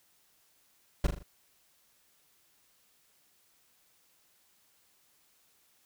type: noise with echo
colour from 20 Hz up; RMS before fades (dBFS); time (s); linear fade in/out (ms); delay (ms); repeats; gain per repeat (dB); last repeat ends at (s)
brown; -24; 1.04-1.07; 5; 40; 4; -6; 1.23
effects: white hiss -68 dBFS RMS until 5.85 s